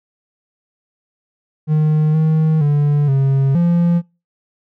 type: tone with pitch steps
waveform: triangle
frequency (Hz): 153.8 / 157.6 / 146 / 136 / 171.9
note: D#3 / D#3 / D3 / C#3 / F3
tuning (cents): -20 / +23 / -10 / -33 / -27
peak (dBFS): -9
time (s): 1.67-4.02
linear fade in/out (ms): 50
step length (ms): 470
effects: noise-tail reverb RT60 0.3 s tail -26 dB re dry